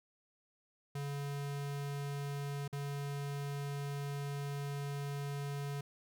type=tone with dropouts; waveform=square; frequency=141.9 Hz; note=C#3; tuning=41 cents sharp; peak=-38 dBFS; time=0.95-5.81 s; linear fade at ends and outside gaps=5 ms; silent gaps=2.679-2.727 s; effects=none